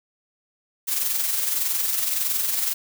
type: noise with amplitude modulation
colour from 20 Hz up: blue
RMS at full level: -22 dBFS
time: 0.87-2.74 s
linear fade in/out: 20 ms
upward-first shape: sine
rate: 21.7 Hz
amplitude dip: 45%
effects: none